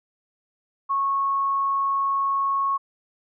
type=tone; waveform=sine; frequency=1100 Hz; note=C#6; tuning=14 cents flat; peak=-20 dBFS; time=0.89-2.78 s; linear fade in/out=20 ms; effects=none